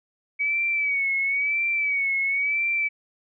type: tone with vibrato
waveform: sine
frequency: 2264 Hz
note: C#7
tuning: 36 cents sharp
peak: -21 dBFS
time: 0.39-2.89 s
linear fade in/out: 20 ms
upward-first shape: sine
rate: 0.98 Hz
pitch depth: 68 cents each way
effects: none